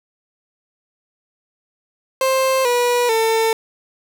30% pulse tone with pitch steps, 527 / 486.1 / 448.3 Hz, C5 / B4 / A4, +12 / -28 / +32 cents, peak -12 dBFS, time 2.21-3.53 s, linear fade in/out 2 ms, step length 440 ms, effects none

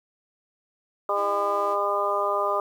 harmonic tone, 202.3 Hz, G#3, 45 cents flat, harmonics 2 / 3 / 4 / 5 / 6, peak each -30 / -27 / -32 / -29 / -26 dBFS, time 1.09-2.6 s, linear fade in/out 2 ms
sawtooth tone, 329.6 Hz, E4, in tune, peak -36 dBFS, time 1.14-1.77 s, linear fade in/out 50 ms
effects 9-bit

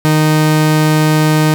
45% pulse tone pair together, 154.65 / 309.3 Hz, D#3 / D#4, -10 / -10 cents, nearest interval octave, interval 1200 cents, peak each -10 / -15 dBFS, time 0.05-1.54 s, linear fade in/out 0 ms, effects none

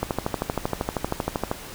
click train, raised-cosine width 1 ms, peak -9 dBFS, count 20, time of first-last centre 0.03-1.514 s, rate 12.8 Hz, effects pink hiss -39 dBFS RMS until 1.74 s

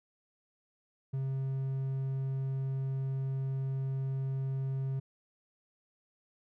triangle tone, 134.1 Hz, C3, 43 cents sharp, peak -29 dBFS, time 1.13-5 s, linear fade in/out 10 ms, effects none

